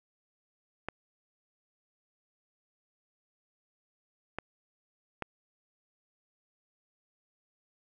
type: clicks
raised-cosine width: 0.5 ms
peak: -19 dBFS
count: 3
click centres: 0.886 / 4.386 / 5.223 s
effects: none